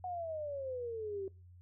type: exponential sweep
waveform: sine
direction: down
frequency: 740 to 378.8 Hz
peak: -37 dBFS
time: 0.04-1.28 s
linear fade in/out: 2 ms
effects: noise-tail reverb RT60 0.3 s tail -22 dB re dry + added 89 Hz sine -54 dBFS peak until 1.61 s